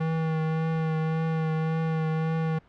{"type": "tone with vibrato", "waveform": "square", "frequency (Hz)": 160, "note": "D#3", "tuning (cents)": 49, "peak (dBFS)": -25, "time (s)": [0, 2.59], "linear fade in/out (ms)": 10, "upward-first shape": "triangle", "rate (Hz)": 1.8, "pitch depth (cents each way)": 21, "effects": ["pink hiss -58 dBFS RMS until 2.68 s", "low-pass 2000 Hz 12 dB/octave"]}